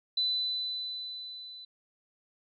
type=tone with level ramp; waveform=sine; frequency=4000 Hz; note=B7; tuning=21 cents sharp; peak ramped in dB=-25 to -44 dBFS; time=0.17-1.65 s; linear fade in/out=5 ms; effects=none